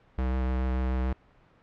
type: tone with vibrato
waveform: square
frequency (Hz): 64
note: C2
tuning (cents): -38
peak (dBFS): -26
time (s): 0.18-1.13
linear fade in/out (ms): 5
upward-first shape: triangle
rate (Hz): 6.9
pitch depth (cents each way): 14
effects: pink hiss -60 dBFS RMS until 1.62 s + low-pass 2000 Hz 12 dB/octave